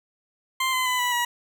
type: tone with pitch steps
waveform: 20% pulse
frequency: 1046.5 / 1025 / 1003.9 / 983.2 / 963 Hz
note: C6 / C6 / B5 / B5 / B5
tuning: 0 / -36 / +28 / -8 / -44 cents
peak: -17 dBFS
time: 0.6-1.25 s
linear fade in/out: 5 ms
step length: 130 ms
effects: none

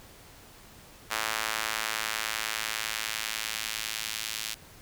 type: tone with high-pass filter sweep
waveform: sawtooth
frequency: 110 Hz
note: A2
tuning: in tune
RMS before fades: -33 dBFS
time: 1.1-4.55 s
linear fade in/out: 20 ms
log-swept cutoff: 1200 to 3200 Hz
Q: 0.88
effects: pink hiss -52 dBFS RMS until 4.81 s

